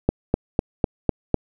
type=click train; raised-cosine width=2 ms; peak=-3 dBFS; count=6; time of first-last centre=0.09-1.343 s; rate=3.99 Hz; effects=none